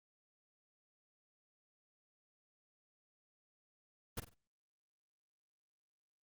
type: noise with echo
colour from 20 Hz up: pink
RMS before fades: -39 dBFS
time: 4.17-4.2 s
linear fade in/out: 5 ms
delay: 47 ms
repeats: 3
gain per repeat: -10 dB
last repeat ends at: 4.341 s
effects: Opus 24 kbps